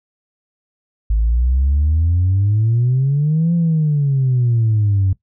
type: exponential two-way sweep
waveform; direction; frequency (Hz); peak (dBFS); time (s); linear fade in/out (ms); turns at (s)
sine; up then down; 52 to 172.3 to 93.3; -11; 1.1-5.13; 5; 3.54
effects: noise-tail reverb RT60 0.1 s tail -18 dB re dry + tanh soft clip ceiling -9 dBFS